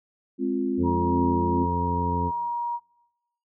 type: chord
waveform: sine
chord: F minor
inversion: first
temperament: equal with one note detuned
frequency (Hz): 207.7 / 264.1 / 349.2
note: Ab3 / C4 / F4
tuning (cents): 0 / +16 / 0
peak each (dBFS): -30 / -25 / -28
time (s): 0.38-1.67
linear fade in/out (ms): 50
type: harmonic tone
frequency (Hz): 87.31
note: F2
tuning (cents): 0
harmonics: 1 / 2 / 3 / 4 / 5 / 6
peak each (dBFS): -28 / -30 / -32 / -40 / -33 / -42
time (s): 0.77-2.32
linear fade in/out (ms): 50
type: tone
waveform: sine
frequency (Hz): 950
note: A#5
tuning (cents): +33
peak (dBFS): -25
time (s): 0.83-2.8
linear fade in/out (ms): 50
effects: noise-tail reverb RT60 0.9 s tail -23 dB re dry